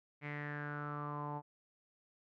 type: tone with low-pass filter sweep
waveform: sawtooth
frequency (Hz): 146.9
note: D3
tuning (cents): +1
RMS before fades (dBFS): -42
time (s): 0.21-1.42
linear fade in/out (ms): 50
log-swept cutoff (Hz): 2200 to 880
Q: 7.1
effects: none